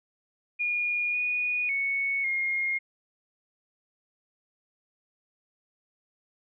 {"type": "tone with pitch steps", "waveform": "sine", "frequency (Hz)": [2435, 2463, 2215, 2138], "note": ["D#7", "D#7", "C#7", "C7"], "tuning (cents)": [-38, -18, -2, 37], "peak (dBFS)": -25, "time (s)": [0.59, 2.79], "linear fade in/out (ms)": 20, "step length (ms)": 550, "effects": []}